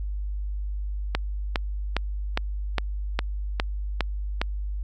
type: click train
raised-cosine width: 0.3 ms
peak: -7 dBFS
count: 9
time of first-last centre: 1.15-4.415 s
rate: 2.45 Hz
effects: added 50 Hz sine -27 dBFS peak until 4.83 s